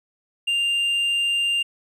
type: tone with tanh clipping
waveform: sine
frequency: 2794 Hz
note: F7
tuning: in tune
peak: -20 dBFS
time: 0.47-1.63 s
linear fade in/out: 10 ms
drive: 4 dB
effects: none